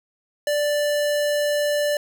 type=tone; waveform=square; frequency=587.3 Hz; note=D5; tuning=in tune; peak=-20 dBFS; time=0.47-1.97 s; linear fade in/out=2 ms; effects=none